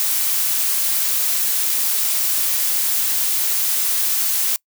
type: noise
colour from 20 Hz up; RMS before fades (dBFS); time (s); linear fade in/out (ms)
blue; -19; 0-4.56; 0
effects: noise-tail reverb RT60 0.1 s tail -25 dB re dry